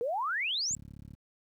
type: exponential sweep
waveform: sine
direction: up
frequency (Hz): 450.9 to 7700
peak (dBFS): -29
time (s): 0.01-0.75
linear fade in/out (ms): 0
type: click train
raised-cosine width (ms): 5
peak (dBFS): -34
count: 16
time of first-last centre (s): 0.71-1.136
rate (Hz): 35.2
effects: high-pass 60 Hz 12 dB/octave + 11-bit